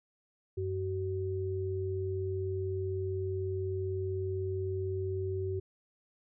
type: tone pair together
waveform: sine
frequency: 94.8 / 378.9 Hz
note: F#2 / F#4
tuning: +43 / +41 cents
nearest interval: 2 octaves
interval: 2398 cents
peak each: -34 / -34 dBFS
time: 0.57-5.6 s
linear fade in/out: 10 ms
effects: none